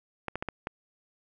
clicks, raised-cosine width 0.5 ms, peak -17 dBFS, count 5, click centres 0.283 / 0.356 / 0.425 / 0.487 / 0.671 s, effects none

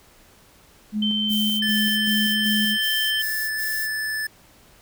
sine tone with tremolo, 211.8 Hz, G#3, 34 cents sharp, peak -21 dBFS, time 0.92-2.78 s, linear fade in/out 50 ms, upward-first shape square, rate 2.6 Hz, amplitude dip 35%
sine tone with pitch glide, 3101 to 3121 Hz, G7 to G7, -19 to -8 cents, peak -22 dBFS, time 1.02-3.22 s, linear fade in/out 5 ms, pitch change +11 cents, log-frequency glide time 1.66-2.66 s
violet noise bursts, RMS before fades -31 dBFS, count 7, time 1.28-3.89 s, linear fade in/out 50 ms, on 330 ms, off 50 ms
square tone, 1746 Hz, A6, 14 cents flat, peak -25 dBFS, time 1.62-4.27 s, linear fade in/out 5 ms
effects pink hiss -53 dBFS RMS until 4.81 s

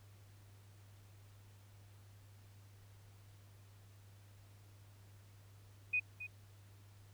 sine tone with echo, 2489 Hz, D#7, in tune, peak -31 dBFS, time 5.93-6 s, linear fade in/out 10 ms, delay 270 ms, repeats 1, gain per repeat -12 dB, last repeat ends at 6.27 s, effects added 100 Hz sine -58 dBFS peak until 7.13 s + pink hiss -68 dBFS RMS until 7.13 s

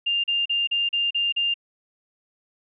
sine tone bursts, 2800 Hz, F7, 4 cents sharp, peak -20 dBFS, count 7, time 0.06-1.542 s, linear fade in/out 10 ms, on 180 ms, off 37 ms, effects none

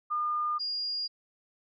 sine tone pair in turn, 1212 / 4837 Hz, D#6 / D#8, -46 / -50 cents, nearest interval 2 octaves, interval 2396 cents, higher second, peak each -27 / -30 dBFS, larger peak first, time 0.1-0.59 / 0.59-1.08 s, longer neither, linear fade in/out 20 ms, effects none

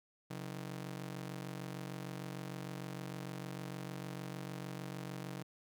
sawtooth ring-modulated tone, 155.5 Hz, D#3, 1 cent flat, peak -35 dBFS, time 0.3-5.43 s, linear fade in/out 10 ms, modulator 23.3 Hz, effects none

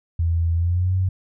sine tone with pitch glide, 83.6 to 93.3 Hz, E2 to F#2, +25 to +15 cents, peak -17 dBFS, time 0.19-1.09 s, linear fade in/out 5 ms, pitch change +190 cents, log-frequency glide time 0.55-0.94 s, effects none

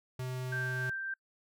square tone, 127.8 Hz, C3, 40 cents flat, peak -36 dBFS, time 0.19-0.9 s, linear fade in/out 5 ms
sine tone with tremolo, 1570 Hz, G6, 2 cents sharp, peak -33 dBFS, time 0.52-1.14 s, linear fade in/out 5 ms, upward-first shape sine, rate 3.5 Hz, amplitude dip 25%
effects noise-tail reverb RT60 0.1 s tail -26 dB re dry

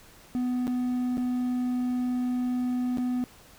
triangle tone with dropouts, 249 Hz, B3, 14 cents sharp, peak -23 dBFS, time 0.35-3.24 s, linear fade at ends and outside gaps 0 ms, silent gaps 0.67-0.678 / 1.171-1.179 / 2.973-2.983 s, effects pink hiss -53 dBFS RMS until 3.58 s

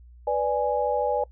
sine chord, G# diminished, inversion first, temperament equal, 493.9 / 587.3 / 830.6 Hz, B4 / D5 / G#5, 0 / 0 / 0 cents, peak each -26 dBFS, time 0.27-1.24 s, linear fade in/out 5 ms, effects noise-tail reverb RT60 0.1 s tail -23 dB re dry + added 60 Hz sine -46 dBFS peak until 1.31 s

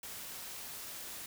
white noise, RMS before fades -45 dBFS, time 0.03-1.26 s, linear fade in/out 2 ms, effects none

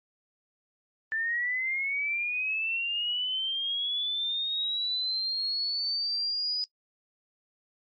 sine linear sweep, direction up, 1760 to 4978 Hz, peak -27 dBFS, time 1.12-6.64 s, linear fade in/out 0 ms, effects noise-tail reverb RT60 0.1 s tail -22 dB re dry + MP3 32 kbps

